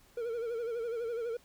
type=tone with vibrato; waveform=triangle; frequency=465.3 Hz; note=A#4; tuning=3 cents flat; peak=-31 dBFS; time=0.17-1.37 s; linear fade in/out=5 ms; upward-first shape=sine; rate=12 Hz; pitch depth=73 cents each way; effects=pink hiss -63 dBFS RMS until 1.44 s